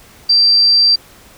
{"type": "tone", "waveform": "sine", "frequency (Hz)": 4699, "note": "D8", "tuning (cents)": 0, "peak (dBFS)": -7, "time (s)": [0.29, 0.96], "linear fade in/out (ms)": 10, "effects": ["pink hiss -43 dBFS RMS until 1.37 s"]}